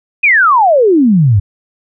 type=exponential sweep; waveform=sine; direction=down; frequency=2563 to 92.5 Hz; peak=-5 dBFS; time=0.23-1.4 s; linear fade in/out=10 ms; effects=none